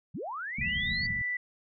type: linear sweep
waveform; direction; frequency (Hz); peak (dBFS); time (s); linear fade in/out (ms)
sine; up; 104.8 to 4631; -34; 0.14-1.07; 10
type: low-pass noise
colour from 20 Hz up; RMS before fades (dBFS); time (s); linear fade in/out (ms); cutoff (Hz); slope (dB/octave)
white; -38; 0.58-1.22; 5; 230; 96
type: tone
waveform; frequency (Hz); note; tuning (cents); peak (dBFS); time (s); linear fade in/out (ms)
sine; 1975.5; B6; 0; -29; 0.61-1.37; 5
effects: none